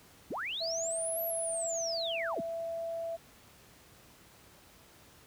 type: linear two-way sweep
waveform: sine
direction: up then down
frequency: 105.2 to 12000 to 105.2 Hz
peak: -34 dBFS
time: 0.3-2.41 s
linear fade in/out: 10 ms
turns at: 1.23 s
type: tone with pitch glide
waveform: sine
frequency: 659.3 to 665 Hz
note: E5 to E5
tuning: 0 to +15 cents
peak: -34 dBFS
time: 0.6-3.17 s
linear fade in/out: 20 ms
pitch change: +15 cents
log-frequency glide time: 1.22-1.3 s
effects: pink hiss -58 dBFS RMS until 5.26 s + high-pass 60 Hz 12 dB/octave